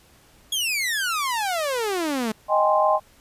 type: exponential sweep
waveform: sawtooth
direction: down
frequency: 3377 to 210.9 Hz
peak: -19 dBFS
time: 0.52-2.32 s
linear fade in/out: 5 ms
type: chord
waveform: sine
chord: Ab major seventh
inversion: second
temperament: equal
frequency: 622.3 / 784 / 830.6 / 1046.5 Hz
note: Eb5 / G5 / Ab5 / C6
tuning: 0 / 0 / 0 / 0 cents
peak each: -20 / -23 / -24 / -21 dBFS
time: 2.48-3 s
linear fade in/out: 50 ms
effects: pink hiss -55 dBFS RMS until 3.2 s + resampled to 32000 Hz